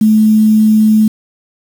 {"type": "tone with quantisation", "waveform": "sine", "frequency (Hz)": 216.2, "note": "A3", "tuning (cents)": -30, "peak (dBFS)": -5, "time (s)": [0.01, 1.08], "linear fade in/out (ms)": 5, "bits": 5, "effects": []}